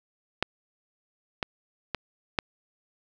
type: clicks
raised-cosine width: 0.3 ms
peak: -7 / -11 / -12 / -7 dBFS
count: 4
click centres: 0.426 / 1.428 / 1.947 / 2.388 s
effects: none